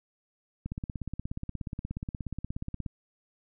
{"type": "click train", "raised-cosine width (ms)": 5, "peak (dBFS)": -22, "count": 38, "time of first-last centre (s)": [0.66, 2.862], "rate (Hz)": 16.8, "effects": []}